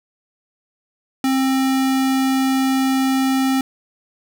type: tone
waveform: square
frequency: 265.1 Hz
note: C4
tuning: 23 cents sharp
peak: -16 dBFS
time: 1.24-3.61 s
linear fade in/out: 2 ms
effects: none